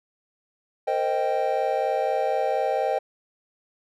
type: chord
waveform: triangle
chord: C minor seventh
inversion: third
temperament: equal with one note detuned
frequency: 459.2 / 523.3 / 622.3 / 784 Hz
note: Bb4 / C5 / Eb5 / G5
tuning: -26 / 0 / 0 / 0 cents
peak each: -28 / -25 / -25 / -24 dBFS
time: 0.87-2.99 s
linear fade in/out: 10 ms
effects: none